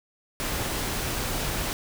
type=noise; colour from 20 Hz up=pink; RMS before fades=-29 dBFS; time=0.4-1.73 s; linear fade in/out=0 ms; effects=none